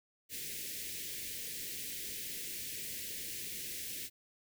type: band-stop noise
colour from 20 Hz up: white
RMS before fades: -42 dBFS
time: 0.29-4.1 s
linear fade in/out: 50 ms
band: 510 to 1800 Hz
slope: 48 dB/octave
effects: none